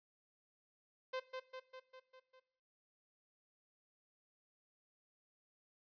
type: tone with echo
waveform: sawtooth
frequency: 517 Hz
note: C5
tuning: 21 cents flat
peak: -35 dBFS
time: 1.13-1.2 s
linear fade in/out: 10 ms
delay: 200 ms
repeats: 6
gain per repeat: -4 dB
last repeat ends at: 2.4 s
effects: noise-tail reverb RT60 0.6 s tail -17 dB re dry + resampled to 11025 Hz